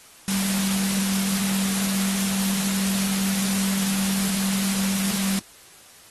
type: tone in noise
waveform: sine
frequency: 194.1 Hz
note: G3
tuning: 17 cents flat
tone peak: -23 dBFS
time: 0.28-5.39 s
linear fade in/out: 0 ms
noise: white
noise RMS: -27 dBFS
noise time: 0.28-5.39 s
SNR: +1 dB
effects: white hiss -49 dBFS RMS until 6.1 s + AAC 32 kbps